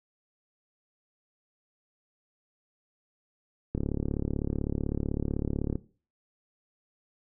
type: click train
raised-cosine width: 3 ms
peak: -16 dBFS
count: 73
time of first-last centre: 3.75-5.756 s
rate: 35.9 Hz
effects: noise-tail reverb RT60 0.4 s tail -19 dB re dry